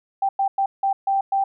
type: tone bursts at uneven times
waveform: sine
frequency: 784 Hz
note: G5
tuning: in tune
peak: -17 dBFS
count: 6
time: 0.22-0.29 / 0.39-0.48 / 0.58-0.66 / 0.83-0.93 / 1.07-1.21 / 1.32-1.44 s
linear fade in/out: 5 ms
effects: none